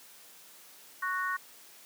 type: harmonic tone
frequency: 370 Hz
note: F#4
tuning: in tune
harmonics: 3 / 4 / 5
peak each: -33 / -34 / -35 dBFS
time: 1.02-1.37 s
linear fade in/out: 10 ms
effects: white hiss -54 dBFS RMS until 1.85 s + high-pass 200 Hz 12 dB/octave